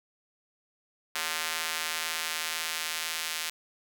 square tone with high-pass filter sweep, 81 Hz, E2, 30 cents flat, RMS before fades -33 dBFS, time 1.15-3.5 s, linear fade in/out 5 ms, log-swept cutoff 1600 to 2400 Hz, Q 0.74, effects none

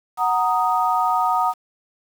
sine chord, D# minor, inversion first, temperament equal, 740 / 932.3 / 1244.5 Hz, F#5 / A#5 / D#6, 0 / 0 / 0 cents, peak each -21 dBFS, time 0.17-1.54 s, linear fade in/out 50 ms, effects 7-bit

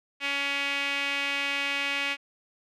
sawtooth tone with band-pass filter, 280.8 Hz, C#4, 22 cents sharp, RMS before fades -29 dBFS, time 0.2-2.17 s, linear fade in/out 50 ms, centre 2500 Hz, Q 3.5, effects none

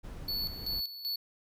brown noise, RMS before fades -42 dBFS, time 0.03-0.81 s, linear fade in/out 20 ms
square tone with tremolo, 4435 Hz, C#8, in tune, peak -32 dBFS, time 0.28-1.16 s, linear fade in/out 5 ms, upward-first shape square, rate 2.6 Hz, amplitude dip 70%
effects none

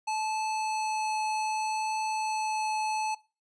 square tone with vibrato, 867 Hz, A5, 26 cents flat, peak -29 dBFS, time 0.07-3.15 s, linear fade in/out 10 ms, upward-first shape triangle, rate 0.65 Hz, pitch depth 8 cents each way, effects noise-tail reverb RT60 0.3 s tail -19 dB re dry + resampled to 22050 Hz

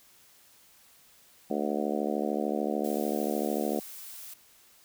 harmonic tone, 73.42 Hz, D2, in tune, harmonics 3 / 4 / 5 / 6 / 7 / 8 / 9 / 10, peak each -33 / -34 / -35 / -36 / -36 / -37 / -38 / -38 dBFS, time 1.5-3.8 s, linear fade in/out 5 ms
blue noise, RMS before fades -44 dBFS, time 2.84-4.34 s, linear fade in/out 5 ms
effects white hiss -59 dBFS RMS until 4.84 s

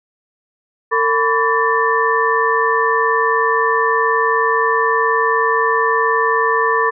sine tone cluster, 452.5 / 1001 / 1140 / 1778 Hz, A4 / B5 / C#6 / A6, +48 / +23 / +48 / +18 cents, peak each -18 dBFS, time 0.91-6.91 s, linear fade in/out 20 ms, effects none

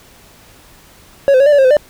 triangle tone with pitch steps, 556 / 514 / 556 / 594 / 574 / 534 / 512 / 594 Hz, C#5 / C5 / C#5 / D5 / D5 / C5 / C5 / D5, +5 / -31 / +5 / +20 / -40 / +35 / -38 / +20 cents, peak -4 dBFS, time 1.28-1.768 s, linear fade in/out 0 ms, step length 61 ms, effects pink hiss -44 dBFS RMS until 1.89 s

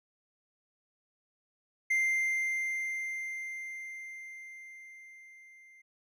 triangle tone with level ramp, 2093 Hz, C7, in tune, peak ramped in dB -23 to -53 dBFS, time 1.9-5.82 s, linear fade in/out 10 ms, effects none

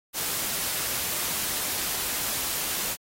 white noise, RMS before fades -29 dBFS, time 0.13-2.97 s, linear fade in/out 50 ms, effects AAC 48 kbps

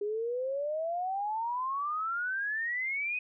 sine exponential sweep, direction up, 405 to 2528 Hz, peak -30 dBFS, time 0.01-3.19 s, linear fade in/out 5 ms, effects none

